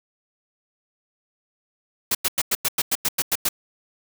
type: noise bursts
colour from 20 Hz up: white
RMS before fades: -21 dBFS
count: 11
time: 2.11-3.489 s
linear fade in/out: 5 ms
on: 39 ms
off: 95 ms
effects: none